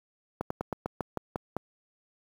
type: slowing click train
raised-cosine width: 1 ms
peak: -16 dBFS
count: 9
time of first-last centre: 0.41-1.566 s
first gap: 94 ms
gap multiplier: 1.12
effects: high-pass 80 Hz 12 dB/octave + 8-bit